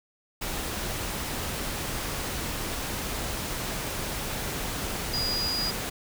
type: tone in noise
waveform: sine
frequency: 4888 Hz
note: D#8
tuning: 32 cents flat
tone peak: -27 dBFS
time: 5.13-5.71 s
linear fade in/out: 10 ms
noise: pink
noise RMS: -32 dBFS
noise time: 0.41-5.9 s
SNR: +2 dB
effects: none